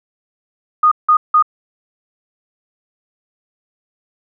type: tone bursts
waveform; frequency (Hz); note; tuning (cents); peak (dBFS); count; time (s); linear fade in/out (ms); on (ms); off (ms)
sine; 1234; D#6; -15; -7; 3; 0.83-1.425; 5; 85; 170
effects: none